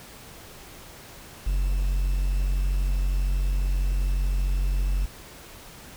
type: tone with quantisation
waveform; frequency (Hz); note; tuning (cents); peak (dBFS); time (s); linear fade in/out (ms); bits
triangle; 46.25; F#1; 0; -19; 1.46-5.06; 10; 8
effects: pink hiss -45 dBFS RMS until 5.96 s